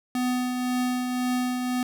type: tone with tremolo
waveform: square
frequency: 250 Hz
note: B3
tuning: 21 cents sharp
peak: -23 dBFS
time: 0.15-1.83 s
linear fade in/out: 2 ms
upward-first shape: triangle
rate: 1.9 Hz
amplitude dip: 40%
effects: none